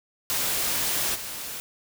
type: noise with level steps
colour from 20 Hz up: white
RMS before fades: -26 / -35 dBFS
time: 0.3-1.6 s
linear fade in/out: 0 ms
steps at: 1.14 s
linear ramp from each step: 20 ms
effects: none